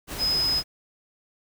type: tone in noise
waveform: sine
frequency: 5060 Hz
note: D#8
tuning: 28 cents sharp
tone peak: -21 dBFS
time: 0.18-0.63 s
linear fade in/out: 50 ms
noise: pink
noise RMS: -34 dBFS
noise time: 0.07-0.64 s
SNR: +10 dB
effects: none